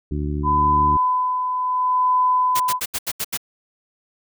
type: harmonic tone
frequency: 73.42 Hz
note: D2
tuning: in tune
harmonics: 1 / 2 / 3 / 4 / 5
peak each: -24 / -27 / -32 / -29 / -33 dBFS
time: 0.11-0.97 s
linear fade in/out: 5 ms
type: tone with tremolo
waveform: sine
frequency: 1006 Hz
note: B5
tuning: 32 cents sharp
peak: -14 dBFS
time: 0.43-2.8 s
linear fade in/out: 50 ms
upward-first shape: sine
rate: 0.7 Hz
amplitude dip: 50%
type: noise bursts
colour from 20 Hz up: white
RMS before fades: -24 dBFS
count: 7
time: 2.55-3.375 s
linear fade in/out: 10 ms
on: 51 ms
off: 78 ms
effects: none